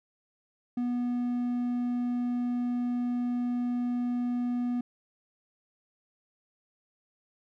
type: tone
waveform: triangle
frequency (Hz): 244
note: B3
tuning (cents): -21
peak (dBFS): -25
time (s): 0.77-4.81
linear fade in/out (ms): 5
effects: none